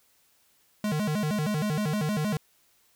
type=tone with vibrato; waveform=square; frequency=178.9 Hz; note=F3; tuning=42 cents sharp; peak=-26 dBFS; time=0.84-2.37 s; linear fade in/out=2 ms; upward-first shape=square; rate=6.4 Hz; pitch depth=280 cents each way; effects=white hiss -65 dBFS RMS until 2.95 s